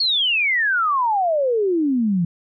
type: exponential sweep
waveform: sine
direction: down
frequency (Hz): 4435 to 164.81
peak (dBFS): -16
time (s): 0-2.25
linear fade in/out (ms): 5
effects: none